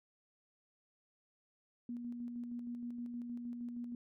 sine tone with tremolo, 240 Hz, B3, 49 cents flat, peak -39 dBFS, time 1.89-3.95 s, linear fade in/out 2 ms, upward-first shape square, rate 6.4 Hz, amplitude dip 30%, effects none

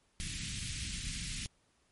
pink band-stop noise, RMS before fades -39 dBFS, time 0.2-1.46 s, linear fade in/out 0 ms, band 210 to 2100 Hz, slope 24 dB/octave, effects pink hiss -72 dBFS RMS until 1.91 s + MP3 48 kbps

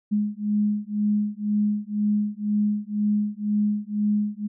sine beating tone pair, 207.7 / 209.7 Hz, G#3 / G#3, 0 / +17 cents, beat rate 2 Hz, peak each -24 dBFS, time 0.11-4.48 s, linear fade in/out 20 ms, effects none

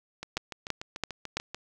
two click trains, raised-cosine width 0.2 ms, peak -20 / -11 dBFS, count 10 / 4, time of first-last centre 0.23-1.546 / 0.37-1.37 s, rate 6.84 / 3 Hz, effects none

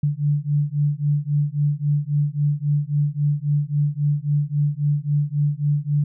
sine beating tone pair, 144.4 / 148.1 Hz, D3 / D3, -29 / +15 cents, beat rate 3.7 Hz, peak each -21 dBFS, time 0.03-6.04 s, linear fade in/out 5 ms, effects none

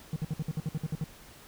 triangle tone bursts, 155.56 Hz, D#3, in tune, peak -26 dBFS, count 11, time 0.13-1.041 s, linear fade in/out 2 ms, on 31 ms, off 57 ms, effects pink hiss -52 dBFS RMS until 1.47 s

